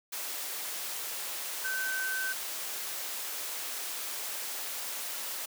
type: tone in noise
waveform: sine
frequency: 1535 Hz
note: G6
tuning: 37 cents flat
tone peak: -31 dBFS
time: 1.64-2.33 s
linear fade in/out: 10 ms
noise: white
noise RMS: -37 dBFS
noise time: 0.12-5.46 s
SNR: +3 dB
effects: high-pass 400 Hz 12 dB/octave